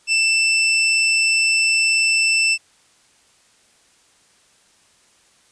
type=tone; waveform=sawtooth; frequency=2661 Hz; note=E7; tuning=16 cents sharp; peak=-11 dBFS; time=0.07-2.58 s; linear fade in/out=50 ms; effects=white hiss -56 dBFS RMS until 5.51 s + resampled to 22050 Hz